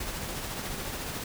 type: noise with tremolo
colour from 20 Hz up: pink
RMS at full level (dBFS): -34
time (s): 0-1.24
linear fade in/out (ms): 5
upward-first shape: triangle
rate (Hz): 14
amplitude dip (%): 35
effects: none